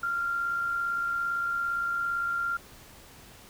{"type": "tone with amplitude modulation", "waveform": "sine", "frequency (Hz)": 1388, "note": "F6", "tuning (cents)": -11, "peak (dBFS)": -25, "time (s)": [0.03, 2.57], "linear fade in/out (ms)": 5, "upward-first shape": "sine", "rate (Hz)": 57.6, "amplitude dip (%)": 35, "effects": ["pink hiss -51 dBFS RMS until 3.49 s"]}